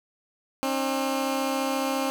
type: tone pair together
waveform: 15% pulse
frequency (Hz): 268.1 / 302.5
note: C4 / D#4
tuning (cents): +42 / -49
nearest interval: major second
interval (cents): 209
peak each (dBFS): -19 / -26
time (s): 0.63-2.1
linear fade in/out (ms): 0
effects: none